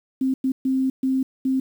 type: tone bursts at uneven times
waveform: sine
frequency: 263.3 Hz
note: C4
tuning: 11 cents sharp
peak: -18 dBFS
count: 5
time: 0.21-0.34 / 0.44-0.52 / 0.65-0.9 / 1.03-1.23 / 1.45-1.6 s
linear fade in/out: 5 ms
effects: 8-bit